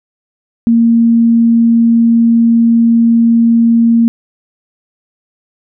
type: tone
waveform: sine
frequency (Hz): 231.3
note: A#3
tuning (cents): -13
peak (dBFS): -5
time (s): 0.67-4.08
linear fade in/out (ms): 0
effects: none